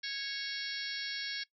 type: harmonic tone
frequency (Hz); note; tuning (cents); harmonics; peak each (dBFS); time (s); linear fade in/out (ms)
552; C#5; -7; 3 / 4 / 5 / 6 / 7 / 8 / 9 / 10; -42 / -43 / -51 / -45 / -45 / -42 / -48 / -44; 0.03-1.44; 10
effects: noise-tail reverb RT60 0.1 s tail -19 dB re dry